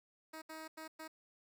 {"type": "tone bursts at uneven times", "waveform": "10% pulse", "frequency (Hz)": 316.5, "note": "D#4", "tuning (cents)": 30, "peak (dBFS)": -38, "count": 4, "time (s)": [[0.33, 0.42], [0.49, 0.68], [0.77, 0.88], [0.99, 1.08]], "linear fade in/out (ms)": 10, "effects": ["12-bit"]}